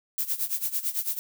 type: noise with tremolo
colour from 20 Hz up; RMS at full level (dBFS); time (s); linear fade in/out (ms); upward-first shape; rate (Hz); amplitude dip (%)
violet; -26; 0.18-1.19; 0; sine; 9; 85
effects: none